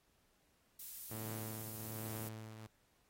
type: noise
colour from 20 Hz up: violet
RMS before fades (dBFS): -47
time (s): 0.79-2.29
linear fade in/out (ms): 5
type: tone with tremolo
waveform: sawtooth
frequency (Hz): 110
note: A2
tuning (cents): 0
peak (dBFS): -39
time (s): 1.11-2.67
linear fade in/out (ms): 5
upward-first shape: triangle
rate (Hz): 1.2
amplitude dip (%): 60
effects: pink hiss -75 dBFS RMS until 3.09 s + AAC 48 kbps